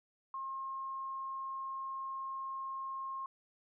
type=tone; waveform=sine; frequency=1071 Hz; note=C6; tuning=40 cents sharp; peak=-38 dBFS; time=0.34-3.26 s; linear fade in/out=2 ms; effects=none

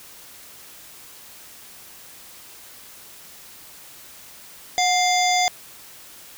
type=harmonic tone with a mistuned harmonic; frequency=698.5 Hz; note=F5; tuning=in tune; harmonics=1 / 3 / 5 / 7 / 9 / 10; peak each=-19 / -24 / -26 / -27 / -29 / -29 dBFS; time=4.78-5.48 s; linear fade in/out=0 ms; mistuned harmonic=1; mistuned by=+70 cents; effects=white hiss -44 dBFS RMS until 6.37 s

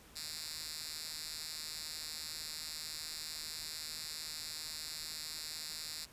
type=tone with high-pass filter; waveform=5% pulse; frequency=155.56 Hz; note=D#3; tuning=in tune; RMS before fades=-44 dBFS; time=0.15-6.06 s; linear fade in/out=20 ms; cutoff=4400 Hz; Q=1.5; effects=pink hiss -59 dBFS RMS until 6.12 s + resampled to 32000 Hz

